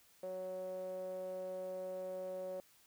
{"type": "tone with band-pass filter", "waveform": "sawtooth", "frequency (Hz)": 185.6, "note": "F#3", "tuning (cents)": 6, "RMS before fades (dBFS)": -43, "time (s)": [0.23, 2.6], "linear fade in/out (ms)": 0, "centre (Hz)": 530, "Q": 9.9, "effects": ["white hiss -67 dBFS RMS until 2.86 s"]}